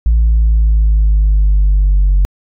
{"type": "linear sweep", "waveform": "sine", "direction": "down", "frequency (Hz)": [56.7, 46.79], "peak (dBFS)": -5, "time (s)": [0.06, 2.25], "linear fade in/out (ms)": 0, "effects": ["tanh soft clip ceiling -5 dBFS"]}